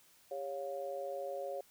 sine tone with amplitude modulation, 554 Hz, C#5, 1 cent flat, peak -33 dBFS, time 0.31-1.61 s, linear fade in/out 5 ms, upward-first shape sine, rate 153 Hz, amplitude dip 100%, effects white hiss -65 dBFS RMS until 1.7 s

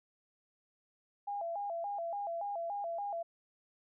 sine tone with vibrato, 740 Hz, F#5, in tune, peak -35 dBFS, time 1.27-3.23 s, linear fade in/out 10 ms, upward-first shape square, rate 3.5 Hz, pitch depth 160 cents each way, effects none

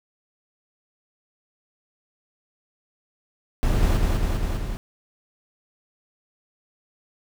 brown noise with echo, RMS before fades -20 dBFS, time 3.63-3.97 s, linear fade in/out 0 ms, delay 200 ms, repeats 4, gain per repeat -2 dB, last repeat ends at 4.77 s, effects none

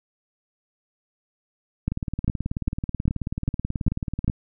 two click trains, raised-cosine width 5 ms, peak -9 / -14 dBFS, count 7 / 45, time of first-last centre 1.88-4.28 / 1.92-4.298 s, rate 2.5 / 18.5 Hz, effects none

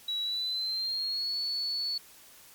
sine tone with pitch glide, 3900 to 4428 Hz, B7 to C#8, -23 to -3 cents, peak -29 dBFS, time 0.08-1.98 s, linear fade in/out 5 ms, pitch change +220 cents, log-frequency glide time 0.22-1.38 s, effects white hiss -54 dBFS RMS until 2.54 s + MP3 96 kbps

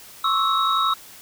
sine tone cluster, 1080 / 1131 / 1310 / 3796 Hz, C#6 / C#6 / E6 / A#7, -45 / +34 / -11 / +31 cents, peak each -25 / -26 / -20 / -25 dBFS, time 0.24-0.94 s, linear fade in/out 5 ms, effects white hiss -44 dBFS RMS until 1.21 s

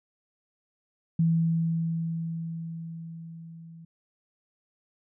sine tone with level ramp, 164.81 Hz, E3, in tune, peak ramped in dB -19 to -44 dBFS, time 1.19-3.85 s, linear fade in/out 5 ms, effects none

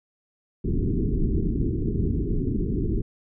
pink low-pass noise, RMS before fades -24 dBFS, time 0.64-3.02 s, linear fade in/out 10 ms, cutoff 420 Hz, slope 96 dB/octave, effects none

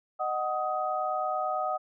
sine tone cluster, 616 / 745 / 1256 Hz, D#5 / F#5 / D#6, -17 / +12 / +16 cents, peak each -33 / -30 / -32 dBFS, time 0.19-1.78 s, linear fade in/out 20 ms, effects none

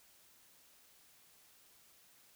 silence, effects white hiss -65 dBFS RMS until 2.35 s

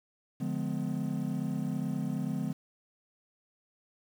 triangle chord, D diminished seventh, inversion none, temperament just, 146.83 / 176.2 / 211.4 / 253.7 Hz, D3 / F3 / Ab3 / Cb4, 0 / +16 / +31 / +47 cents, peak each -34 dBFS, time 0.4-2.53 s, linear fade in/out 10 ms, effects 9-bit

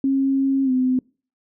sine tone with pitch glide, 270.6 to 255.9 Hz, C#4 to C4, -42 to -38 cents, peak -16 dBFS, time 0.04-0.99 s, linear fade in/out 2 ms, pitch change -96 cents, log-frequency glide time 0.64-0.71 s, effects noise-tail reverb RT60 0.4 s tail -26 dB re dry

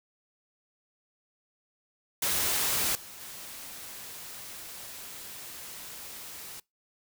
white noise with level steps, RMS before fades -28 / -46 / -43 dBFS, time 2.22-6.6 s, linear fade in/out 5 ms, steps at 2.95 / 3.21 s, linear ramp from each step 2 ms, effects noise-tail reverb RT60 0.2 s tail -24 dB re dry

